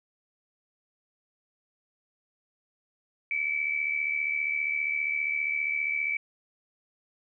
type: tone pair together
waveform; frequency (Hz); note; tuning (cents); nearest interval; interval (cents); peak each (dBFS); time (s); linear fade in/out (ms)
sine; 2235 / 2310; C#7 / D7; +14 / -29; minor second; 57; -33 / -27; 3.31-6.17; 2
effects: none